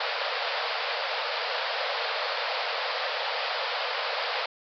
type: band-pass noise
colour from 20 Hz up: pink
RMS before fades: -30 dBFS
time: 0-4.46 s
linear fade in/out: 5 ms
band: 470 to 5000 Hz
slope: 96 dB/octave
effects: none